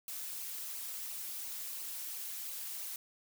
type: noise with flanger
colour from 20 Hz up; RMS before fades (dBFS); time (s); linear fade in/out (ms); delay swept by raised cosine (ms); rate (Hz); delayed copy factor
blue; -42; 0.08-2.96; 2; 0.54 to 5.04; 2.9; -0.55
effects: none